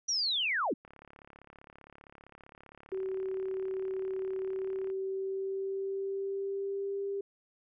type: linear sweep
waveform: sine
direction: down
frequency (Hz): 5920 to 174.61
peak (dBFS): -28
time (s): 0.08-0.74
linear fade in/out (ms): 10
type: click train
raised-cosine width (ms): 0.5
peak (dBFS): -37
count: 144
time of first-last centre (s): 0.85-4.901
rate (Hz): 35.3
type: tone with pitch glide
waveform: sine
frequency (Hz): 379.9 to 397.2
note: F#4 to G4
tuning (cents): +46 to +23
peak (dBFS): -32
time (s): 2.92-7.21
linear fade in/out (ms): 5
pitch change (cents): +77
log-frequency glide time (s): 4.4-7.05
effects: none